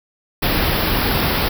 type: band-stop noise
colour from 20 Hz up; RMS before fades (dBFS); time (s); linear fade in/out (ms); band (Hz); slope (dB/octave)
pink; -18; 0.42-1.49; 10; 5300 to 11000; 96
effects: none